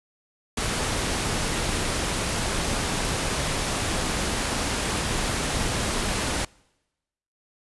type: noise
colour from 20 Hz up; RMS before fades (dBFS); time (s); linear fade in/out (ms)
pink; -26; 0.57-6.45; 5
effects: noise-tail reverb RT60 1.0 s tail -26 dB re dry + resampled to 24000 Hz